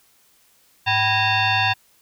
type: tone with frequency modulation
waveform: sine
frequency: 980 Hz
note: B5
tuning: 14 cents flat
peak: -16 dBFS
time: 0.86-1.74 s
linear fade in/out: 20 ms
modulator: 875 Hz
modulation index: 3.2
effects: white hiss -58 dBFS RMS until 2.01 s